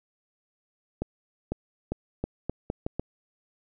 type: accelerating click train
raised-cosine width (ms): 2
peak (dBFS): -15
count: 8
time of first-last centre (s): 1.02-2.996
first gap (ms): 500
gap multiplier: 0.8
effects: none